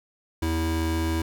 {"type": "tone pair together", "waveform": "square", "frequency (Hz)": [81.61, 325.2], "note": ["E2", "E4"], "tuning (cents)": [-17, -23], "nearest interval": "2 octaves", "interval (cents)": 2394, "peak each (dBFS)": [-26, -28], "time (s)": [0.42, 1.22], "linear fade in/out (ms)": 5, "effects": []}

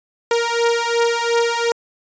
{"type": "beating tone pair", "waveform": "sawtooth", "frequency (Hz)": [466.3, 469.1], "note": ["A#4", "A#4"], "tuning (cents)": [1, 11], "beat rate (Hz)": 2.8, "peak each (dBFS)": -15, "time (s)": [0.31, 1.72], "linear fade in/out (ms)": 2, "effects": ["resampled to 16000 Hz"]}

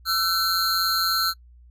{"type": "tone cluster", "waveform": "square", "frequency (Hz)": [1335, 1512, 4182, 4363], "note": ["E6", "F#6", "C8", "C#8"], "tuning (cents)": [22, 37, -2, -28], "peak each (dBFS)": [-25, -31, -24, -32], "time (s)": [0.05, 1.34], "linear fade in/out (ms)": 50, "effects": ["noise-tail reverb RT60 0.1 s tail -25 dB re dry", "added 60 Hz sine -47 dBFS peak until 1.7 s"]}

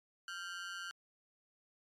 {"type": "ring-modulated tone", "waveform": "sawtooth", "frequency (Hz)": 1480, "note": "F#6", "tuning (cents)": 0, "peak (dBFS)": -35, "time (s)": [0.28, 0.91], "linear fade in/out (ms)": 0, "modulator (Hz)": 91, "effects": ["low-pass 7000 Hz 12 dB/octave", "MP3 96 kbps"]}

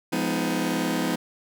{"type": "chord", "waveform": "sawtooth", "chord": "F half-diminished seventh", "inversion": "none", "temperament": "just", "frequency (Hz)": [174.61, 209.5, 251.4, 314.3], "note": ["F3", "Ab3", "Cb4", "Eb4"], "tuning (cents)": [0, 15, 31, 18], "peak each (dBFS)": [-26, -27, -24, -24], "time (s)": [0.12, 1.16], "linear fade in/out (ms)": 10, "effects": []}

